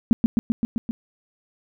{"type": "tone with echo", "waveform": "sine", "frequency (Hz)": 230, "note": "A#3", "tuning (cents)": -23, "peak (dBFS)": -10, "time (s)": [0.11, 0.13], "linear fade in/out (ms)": 0, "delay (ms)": 130, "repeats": 6, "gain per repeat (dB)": -2, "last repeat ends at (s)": 0.91, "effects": []}